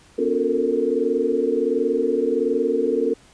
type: tone cluster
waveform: sine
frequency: 245.9 / 282.1 / 358 / 440.6 / 462 Hz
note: B3 / C#4 / F4 / A4 / A#4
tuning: -7 / +30 / +43 / +2 / -16 cents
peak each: -28 / -26 / -26 / -23 / -22 dBFS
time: 0.18-3.14 s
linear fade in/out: 10 ms
effects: pink hiss -52 dBFS RMS until 3.33 s + resampled to 22050 Hz